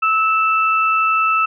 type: tone pair together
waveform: sine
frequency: 1304.5 / 2653 Hz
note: E6 / E7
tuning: -18 / +10 cents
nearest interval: octave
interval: 1228 cents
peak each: -14 / -19 dBFS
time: 0.02-1.46 s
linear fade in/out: 10 ms
effects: none